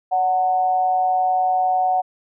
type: tone with amplitude modulation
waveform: sine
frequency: 740 Hz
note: F#5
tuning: in tune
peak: -13 dBFS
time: 0.11-2.02 s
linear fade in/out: 20 ms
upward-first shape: sine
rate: 169 Hz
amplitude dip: 55%
effects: none